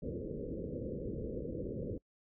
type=low-pass noise; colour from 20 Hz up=white; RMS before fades=-40 dBFS; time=0.02-1.98 s; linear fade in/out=5 ms; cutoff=540 Hz; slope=96 dB/octave; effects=noise-tail reverb RT60 0.1 s tail -24 dB re dry